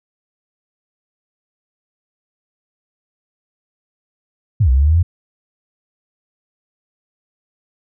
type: exponential two-way sweep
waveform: sine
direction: down then up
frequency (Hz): 127.3 to 61.74 to 90.6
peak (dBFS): -9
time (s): 4.6-5.03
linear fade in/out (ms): 10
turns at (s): 4.7
effects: none